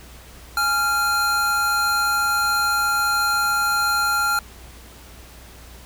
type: tone pair together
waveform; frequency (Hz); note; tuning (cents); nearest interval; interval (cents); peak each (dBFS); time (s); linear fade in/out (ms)
square; 832.5 / 1387; G#5 / F6; +4 / -12; major sixth; 884; -28 / -19; 0.57-4.39; 2
effects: added 60 Hz sine -43 dBFS peak until 5.85 s + pink hiss -45 dBFS RMS until 5.85 s